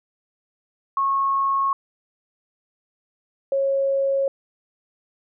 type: tone pair in turn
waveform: sine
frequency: 1094 / 547 Hz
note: C#6 / C#5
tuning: -23 / -23 cents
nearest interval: octave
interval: 1200 cents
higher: first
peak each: -18 dBFS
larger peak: neither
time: 0.97-1.73 / 3.52-4.28 s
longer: neither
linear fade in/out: 2 ms
effects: none